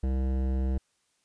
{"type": "tone with hard clipping", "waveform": "sine", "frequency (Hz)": 65.41, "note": "C2", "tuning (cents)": 0, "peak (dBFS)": -27, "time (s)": [0.03, 0.78], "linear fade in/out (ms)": 5, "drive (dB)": 15, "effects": ["white hiss -72 dBFS RMS until 1.24 s", "resampled to 22050 Hz"]}